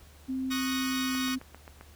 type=tone with pitch glide; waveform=sine; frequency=261.6 to 259.2 Hz; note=C4 to C4; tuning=0 to -16 cents; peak=-29 dBFS; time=0.28-1.39 s; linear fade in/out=20 ms; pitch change=-16 cents; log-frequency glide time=0.86-1.23 s
type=chord; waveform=15% pulse; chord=D# minor seventh; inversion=third; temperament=equal with one note detuned; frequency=1102.3 / 1244.5 / 1480 / 1864.7 Hz; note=C#6 / D#6 / F#6 / A#6; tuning=-10 / 0 / 0 / 0 cents; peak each=-32 / -31 / -31 / -32 dBFS; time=0.5-1.36 s; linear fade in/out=20 ms
type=click train; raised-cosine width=0.5 ms; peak=-30 dBFS; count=6; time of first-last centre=1.15-1.811 s; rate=7.57 Hz
effects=added 74 Hz sine -53 dBFS peak until 1.95 s + pink hiss -57 dBFS RMS until 1.95 s